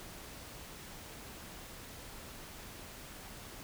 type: silence
effects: pink hiss -49 dBFS RMS until 3.63 s